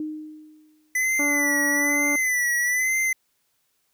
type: tone with exponential decay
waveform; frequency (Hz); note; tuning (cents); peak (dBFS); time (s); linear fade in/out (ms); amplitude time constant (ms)
sine; 307.8; D#4; -19; -25; 0-0.97; 2; 210
type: tone with vibrato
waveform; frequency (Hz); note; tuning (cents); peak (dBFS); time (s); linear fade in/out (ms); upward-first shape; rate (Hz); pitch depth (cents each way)
square; 2000; B6; +21; -21; 0.95-3.13; 5; sine; 1.1; 68
type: harmonic tone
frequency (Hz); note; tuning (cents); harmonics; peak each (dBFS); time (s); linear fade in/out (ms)
288.7; D4; -30; 1 / 2 / 3 / 4 / 5; -26 / -32 / -36 / -38 / -40; 1.19-2.16; 5
effects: white hiss -70 dBFS RMS until 3.93 s